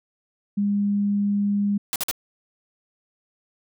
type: tone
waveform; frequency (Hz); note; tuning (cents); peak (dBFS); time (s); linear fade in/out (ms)
sine; 203; G#3; -39; -19; 0.57-1.78; 10
type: noise bursts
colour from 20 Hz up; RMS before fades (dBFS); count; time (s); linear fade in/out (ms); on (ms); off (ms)
white; -25; 3; 1.93-2.112; 0; 28; 49
effects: none